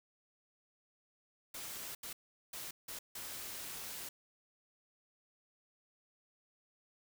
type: noise bursts at uneven times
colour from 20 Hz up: white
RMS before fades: -45 dBFS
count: 5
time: 1.54-1.95 / 2.03-2.13 / 2.53-2.71 / 2.88-2.99 / 3.15-4.09 s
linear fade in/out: 5 ms
effects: none